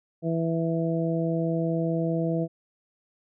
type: harmonic tone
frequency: 164.81 Hz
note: E3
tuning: in tune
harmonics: 1 / 2 / 3 / 4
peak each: -26 / -29 / -31 / -32 dBFS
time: 0.22-2.48 s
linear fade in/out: 50 ms
effects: none